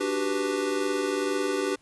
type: chord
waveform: square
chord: G major seventh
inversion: second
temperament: equal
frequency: 293.7 / 370 / 392 / 493.9 Hz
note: D4 / F#4 / G4 / B4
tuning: 0 / 0 / 0 / 0 cents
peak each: -32 / -34 / -29 / -33 dBFS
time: 0-1.76 s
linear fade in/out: 10 ms
effects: pink hiss -62 dBFS RMS until 1.81 s + resampled to 24000 Hz